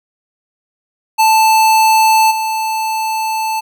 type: tone with level steps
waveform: square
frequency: 880 Hz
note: A5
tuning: in tune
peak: -8 / -16 dBFS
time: 1.18-3.61 s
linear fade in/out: 20 ms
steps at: 2.3 s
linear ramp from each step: 20 ms
effects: none